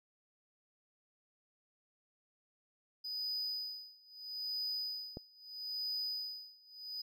triangle tone with tremolo, 4978 Hz, D#8, in tune, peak -34 dBFS, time 3.04-7.02 s, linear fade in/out 10 ms, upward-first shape sine, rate 0.77 Hz, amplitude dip 95%
click, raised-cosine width 2 ms, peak -29 dBFS, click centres 5.171 s
effects none

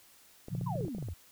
clicks, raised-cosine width 2 ms, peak -30 dBFS, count 11, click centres 0.484 / 0.551 / 0.612 / 0.755 / 0.808 / 0.85 / 0.882 / 0.949 / 0.984 / 1.026 / 1.086 s
sine chord, Bb minor, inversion none, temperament just, 116.54 / 139.85 / 174.81 Hz, Bb2 / Db3 / F3, 0 / +16 / +2 cents, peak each -37 dBFS, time 0.5-0.88 s, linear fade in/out 20 ms
sine exponential sweep, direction down, 1084 to 73.42 Hz, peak -36 dBFS, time 0.66-1.14 s, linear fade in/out 10 ms
effects white hiss -60 dBFS RMS until 1.31 s

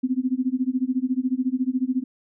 sine tone with tremolo, 256.5 Hz, C4, 34 cents flat, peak -17 dBFS, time 0.03-2.04 s, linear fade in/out 10 ms, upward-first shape sine, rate 14 Hz, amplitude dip 95%, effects none

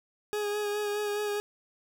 40% pulse tone with vibrato, 415.3 Hz, G#4, in tune, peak -28 dBFS, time 0.33-1.4 s, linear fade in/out 0 ms, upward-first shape sine, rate 4.8 Hz, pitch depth 21 cents each way, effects none

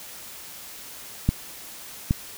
clicks, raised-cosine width 5 ms, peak -6 / -7 dBFS, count 2, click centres 1.29 / 2.109 s, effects white hiss -41 dBFS RMS until 2.37 s

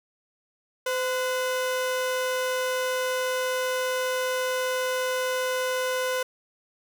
35% pulse tone pair together, 511.6 / 1480 Hz, C5 / F#6, -39 / 0 cents, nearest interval octave + tritone, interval 1839 cents, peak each -24 / -30 dBFS, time 0.86-6.23 s, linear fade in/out 5 ms, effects none

